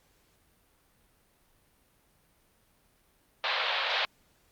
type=band-pass noise; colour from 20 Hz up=white; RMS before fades=-29 dBFS; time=3.44-4.05 s; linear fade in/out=0 ms; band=510 to 4100 Hz; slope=48 dB/octave; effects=pink hiss -67 dBFS RMS until 4.51 s + Opus 48 kbps